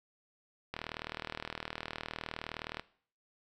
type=click train; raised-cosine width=0.3 ms; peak=-21 dBFS; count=82; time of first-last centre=0.74-2.796 s; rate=39.4 Hz; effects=noise-tail reverb RT60 0.5 s tail -18 dB re dry